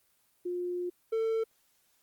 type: tone pair in turn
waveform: sine / triangle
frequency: 355.5 / 447.9 Hz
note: F4 / A4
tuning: +31 / +31 cents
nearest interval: major third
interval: 400 cents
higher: second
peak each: -31 / -25 dBFS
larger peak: second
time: 0.45-0.9 / 1.12-1.44 s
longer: first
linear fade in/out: 10 ms
effects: white hiss -70 dBFS RMS until 2.02 s + Opus 24 kbps